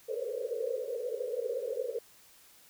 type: band-pass noise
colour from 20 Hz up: white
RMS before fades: -35 dBFS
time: 0.08-1.99 s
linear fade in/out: 5 ms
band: 440 to 530 Hz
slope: 96 dB/octave
effects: white hiss -59 dBFS RMS until 2.69 s